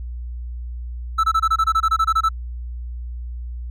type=tone bursts; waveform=triangle; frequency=1317 Hz; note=E6; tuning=2 cents flat; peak=-12 dBFS; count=14; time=1.18-2.29 s; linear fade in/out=10 ms; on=57 ms; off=24 ms; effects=added 60 Hz sine -27 dBFS peak until 3.7 s